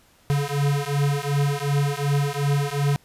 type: beating tone pair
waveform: square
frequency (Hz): 141.2 / 143.9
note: C#3 / D3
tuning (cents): +32 / -35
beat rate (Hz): 2.7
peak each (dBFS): -24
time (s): 0.3-2.96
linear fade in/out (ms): 0
effects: pink hiss -57 dBFS RMS until 3.04 s + resampled to 32000 Hz

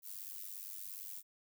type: noise with amplitude modulation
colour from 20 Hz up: violet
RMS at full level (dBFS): -43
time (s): 0.02-1.23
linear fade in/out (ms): 50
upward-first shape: sine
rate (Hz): 97.2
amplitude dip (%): 85
effects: none

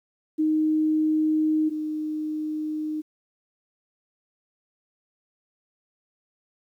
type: tone pair in turn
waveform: sine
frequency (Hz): 310.7 / 307.8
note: D#4 / D#4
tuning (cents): -2 / -19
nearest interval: unison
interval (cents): 17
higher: first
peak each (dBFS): -19 / -26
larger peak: first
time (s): 0.38-1.7 / 1.7-3.02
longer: neither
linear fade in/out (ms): 20
effects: 10-bit

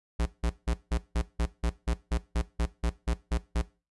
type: tone bursts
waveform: square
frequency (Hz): 58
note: A#1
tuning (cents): -8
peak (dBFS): -25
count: 15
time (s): 0.19-3.62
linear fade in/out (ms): 10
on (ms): 70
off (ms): 170
effects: noise-tail reverb RT60 0.3 s tail -18 dB re dry + resampled to 24000 Hz

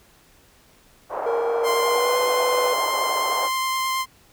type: band-pass noise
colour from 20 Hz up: white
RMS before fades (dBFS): -28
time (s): 1.09-3.5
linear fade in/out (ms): 50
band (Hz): 490 to 940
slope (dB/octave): 24
type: tone with pitch glide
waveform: triangle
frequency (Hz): 466.3 to 496.9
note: A#4 to B4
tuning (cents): +1 to +11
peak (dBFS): -19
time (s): 1.26-2.74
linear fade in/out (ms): 5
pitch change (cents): +110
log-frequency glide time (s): 1.76-2.19
type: tone with vibrato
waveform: sawtooth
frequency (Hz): 1046.5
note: C6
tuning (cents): 0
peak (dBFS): -18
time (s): 1.63-4.06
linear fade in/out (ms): 50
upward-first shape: sine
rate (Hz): 9.5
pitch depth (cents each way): 10
effects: pink hiss -55 dBFS RMS until 4.32 s

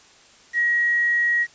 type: tone with quantisation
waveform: sine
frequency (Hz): 1900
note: A#6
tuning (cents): +33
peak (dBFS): -17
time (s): 0.53-1.47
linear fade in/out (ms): 50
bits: 7
effects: white hiss -51 dBFS RMS until 1.54 s + resampled to 16000 Hz

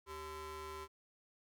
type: ring-modulated tone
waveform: 30% pulse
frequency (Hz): 315.9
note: D#4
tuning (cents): +26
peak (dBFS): -39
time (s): 0.06-0.88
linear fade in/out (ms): 50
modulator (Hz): 706
effects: none

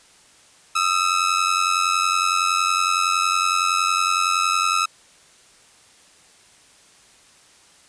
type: ring-modulated tone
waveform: sawtooth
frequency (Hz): 1294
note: E6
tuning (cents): -32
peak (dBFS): -11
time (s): 0.75-4.86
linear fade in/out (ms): 10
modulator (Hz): 45.4
effects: white hiss -52 dBFS RMS until 7.88 s + resampled to 22050 Hz

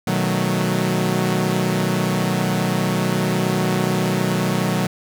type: chord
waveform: sawtooth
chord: B dominant seventh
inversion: none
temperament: equal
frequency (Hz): 123.47 / 155.56 / 185 / 220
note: B2 / D#3 / F#3 / A3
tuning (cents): 0 / 0 / 0 / 0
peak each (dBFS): -21 / -20 / -17 / -22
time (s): 0.07-4.87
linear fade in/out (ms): 5
effects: none

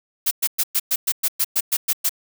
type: noise bursts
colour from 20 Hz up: blue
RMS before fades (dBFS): -19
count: 12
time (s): 0.26-2.094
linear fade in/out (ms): 10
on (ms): 52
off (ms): 110
effects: none

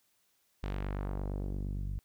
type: tone with low-pass filter sweep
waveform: sawtooth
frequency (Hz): 48.7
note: G1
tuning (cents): -11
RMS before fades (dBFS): -36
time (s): 0.63-1.99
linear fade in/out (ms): 0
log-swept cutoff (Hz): 3900 to 110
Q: 0.97
effects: white hiss -73 dBFS RMS until 2.04 s

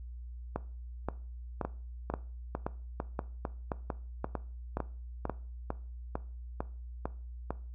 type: two click trains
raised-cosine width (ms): 1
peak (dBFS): -19 / -18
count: 14 / 10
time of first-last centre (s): 1.65-7.506 / 0.56-5.297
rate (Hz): 2.22 / 1.9
effects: noise-tail reverb RT60 0.4 s tail -18 dB re dry + added 60 Hz sine -41 dBFS peak until 7.74 s

